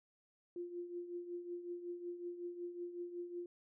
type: tone with tremolo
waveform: sine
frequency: 350 Hz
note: F4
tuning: 4 cents sharp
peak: -39 dBFS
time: 0.56-3.46 s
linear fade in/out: 2 ms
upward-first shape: triangle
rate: 5.4 Hz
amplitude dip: 70%
effects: none